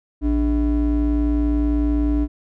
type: ring-modulated tone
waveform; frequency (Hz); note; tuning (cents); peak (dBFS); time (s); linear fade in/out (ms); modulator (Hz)
triangle; 174.61; F3; 0; -11; 0.21-2.28; 50; 119
effects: none